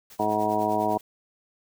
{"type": "noise with tremolo", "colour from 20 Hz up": "white", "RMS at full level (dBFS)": -46, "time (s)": [0.1, 1.01], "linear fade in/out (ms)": 2, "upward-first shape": "triangle", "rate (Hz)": 10, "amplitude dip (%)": 90}
{"type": "harmonic tone", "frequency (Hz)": 106.4, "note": "G#2", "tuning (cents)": 42, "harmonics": [1, 2, 3, 4, 5, 6, 7, 8, 9], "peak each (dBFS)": [-39, -32, -31, -31, -39, -28, -27, -39, -28], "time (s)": [0.19, 0.98], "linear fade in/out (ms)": 10}
{"effects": []}